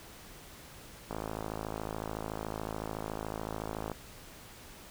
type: click train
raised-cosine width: 1 ms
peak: -22 dBFS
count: 152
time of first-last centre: 1.11-3.917 s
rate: 53.8 Hz
effects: pink hiss -51 dBFS RMS until 4.9 s